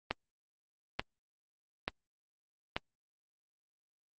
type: click train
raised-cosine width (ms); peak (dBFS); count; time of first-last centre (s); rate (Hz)
0.3; -15; 4; 0.11-2.765; 1.13
effects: Opus 24 kbps